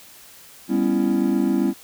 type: chord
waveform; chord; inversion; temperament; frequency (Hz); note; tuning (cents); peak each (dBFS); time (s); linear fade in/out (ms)
triangle; C# half-diminished seventh; second; just; 199.57 / 249.5 / 277.2 / 332.6; G3 / B3 / C#4 / E4; +31 / +18 / 0 / +16; -21; 0.68-1.74; 50
effects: white hiss -46 dBFS RMS until 1.83 s